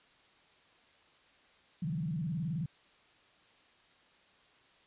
sine tone with vibrato, 160 Hz, D#3, 49 cents sharp, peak -32 dBFS, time 1.82-2.66 s, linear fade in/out 5 ms, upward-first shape square, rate 19 Hz, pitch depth 190 cents each way, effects white hiss -64 dBFS RMS until 4.86 s + resampled to 8000 Hz

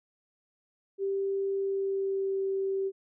sine tone with pitch glide, 392 to 387.7 Hz, G4 to G4, 0 to -19 cents, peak -27 dBFS, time 0.98-2.92 s, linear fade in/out 50 ms, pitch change -19 cents, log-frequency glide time 1.55-2.42 s, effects none

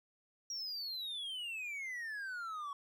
triangle exponential sweep, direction down, 5700 to 1108.7 Hz, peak -38 dBFS, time 0.5-2.73 s, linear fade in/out 2 ms, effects none

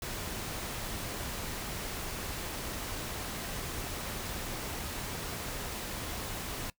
pink noise, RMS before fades -38 dBFS, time 0.02-6.7 s, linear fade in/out 2 ms, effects noise-tail reverb RT60 0.1 s tail -20 dB re dry

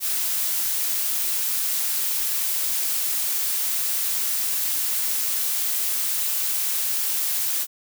blue noise, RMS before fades -24 dBFS, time 0-7.67 s, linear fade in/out 50 ms, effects none

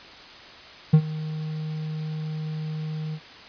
triangle tone with ADSR envelope, 155.56 Hz, D#3, in tune, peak -7 dBFS, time 0.93-3.2 s, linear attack 10 ms, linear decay 68 ms, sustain -19 dB, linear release 65 ms, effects white hiss -44 dBFS RMS until 3.48 s + resampled to 11025 Hz

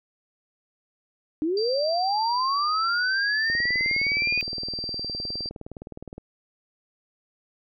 sine linear sweep, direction up, 295.8 to 2489 Hz, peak -22 dBFS, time 1.42-4.41 s, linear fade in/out 0 ms
sine tone, 4699 Hz, D8, in tune, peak -29 dBFS, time 1.57-5.49 s, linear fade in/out 2 ms
click train, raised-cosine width 2 ms, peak -24 dBFS, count 53, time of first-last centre 3.5-6.18 s, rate 19.4 Hz
effects none

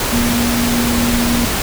sine tone in noise, 238.5 Hz, A#3, 40 cents sharp, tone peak -15 dBFS, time 0.13-1.45 s, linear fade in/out 2 ms, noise pink, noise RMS -18 dBFS, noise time 0-1.62 s, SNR 0 dB, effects none

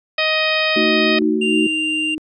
harmonic tone, 626 Hz, D#5, 10 cents sharp, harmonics 1 / 2 / 3 / 4 / 5 / 6 / 7 / 8, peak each -21 / -26 / -22 / -20 / -25 / -25 / -32 / -28 dBFS, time 0.18-1.19 s, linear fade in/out 5 ms
sine chord, D# diminished, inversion second, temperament just, 224 / 311.1 / 373.4 Hz, A3 / D#4 / F#4, +31 / 0 / +16 cents, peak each -20 dBFS, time 0.76-1.67 s, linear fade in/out 5 ms
sine tone with pitch glide, 314 to 310 Hz, D#4 to D#4, +16 to -6 cents, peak -23 dBFS, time 1.22-2.18 s, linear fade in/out 0 ms, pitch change -22 cents, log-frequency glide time 1.68-1.92 s
triangle tone, 2784 Hz, F7, 6 cents flat, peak -17 dBFS, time 1.41-2.15 s, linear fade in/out 10 ms
effects resampled to 24000 Hz

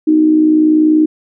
sine tone with amplitude modulation, 309.9 Hz, D#4, 7 cents flat, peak -4 dBFS, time 0.07-1.06 s, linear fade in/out 10 ms, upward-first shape sine, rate 60.3 Hz, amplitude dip 55%, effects none

